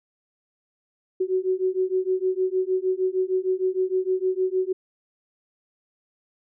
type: beating tone pair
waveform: sine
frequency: 370 / 376.5 Hz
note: F#4 / F#4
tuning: 0 / +30 cents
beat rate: 6.5 Hz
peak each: -24 dBFS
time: 1.2-4.73 s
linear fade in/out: 10 ms
effects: none